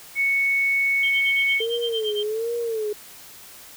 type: tone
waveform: sine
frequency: 2215 Hz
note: C#7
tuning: 2 cents flat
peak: -18 dBFS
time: 0.15-1.62 s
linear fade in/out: 50 ms
type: tone with tremolo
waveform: sine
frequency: 3147 Hz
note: G7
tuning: 6 cents sharp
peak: -24 dBFS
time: 1.03-2.23 s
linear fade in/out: 2 ms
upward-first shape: sine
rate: 8.8 Hz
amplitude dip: 95%
type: tone with vibrato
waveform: sine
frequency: 444 Hz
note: A4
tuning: 16 cents sharp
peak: -23 dBFS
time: 1.6-2.93 s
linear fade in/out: 5 ms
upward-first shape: sine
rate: 1.3 Hz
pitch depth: 110 cents each way
effects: white hiss -44 dBFS RMS until 3.76 s